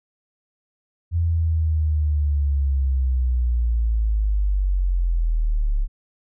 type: linear sweep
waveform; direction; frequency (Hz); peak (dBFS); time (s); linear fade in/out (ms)
sine; down; 85.3 to 34.49; -17; 1.11-5.88; 50
effects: none